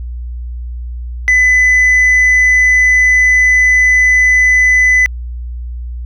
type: tone with hard clipping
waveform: triangle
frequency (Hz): 2005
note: B6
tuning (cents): +26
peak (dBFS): -5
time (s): 1.28-5.06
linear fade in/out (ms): 0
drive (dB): 1
effects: added 60 Hz sine -20 dBFS peak until 6.05 s